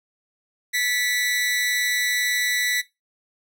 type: tone with amplitude modulation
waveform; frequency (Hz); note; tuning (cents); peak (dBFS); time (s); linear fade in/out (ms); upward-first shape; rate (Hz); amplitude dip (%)
sawtooth; 1968; B6; -7; -14; 0.73-2.82; 20; sine; 238; 70
effects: noise-tail reverb RT60 0.2 s tail -17 dB re dry